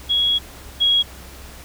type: tone pair in turn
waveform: sine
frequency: 3329 / 3310 Hz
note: G#7 / G#7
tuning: +3 / -6 cents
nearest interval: unison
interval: 9 cents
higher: first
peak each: -15 / -13 dBFS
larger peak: second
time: 0.09-0.39 / 0.8-1.03 s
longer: first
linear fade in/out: 20 ms
effects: added 65 Hz sine -40 dBFS peak until 1.64 s + pink hiss -41 dBFS RMS until 1.64 s